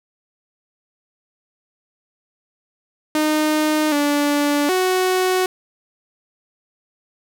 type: tone with pitch steps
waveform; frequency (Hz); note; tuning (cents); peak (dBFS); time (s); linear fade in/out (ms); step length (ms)
sawtooth; 306.9 / 290.2 / 370.3; D#4 / D4 / F#4; -24 / -21 / +1; -12; 3.15-5.46; 2; 770
effects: none